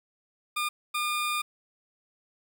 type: tone bursts at uneven times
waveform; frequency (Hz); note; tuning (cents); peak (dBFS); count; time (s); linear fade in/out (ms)
20% pulse; 1210; D#6; -49; -22; 2; 0.56-0.69 / 0.94-1.42; 10
effects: 9-bit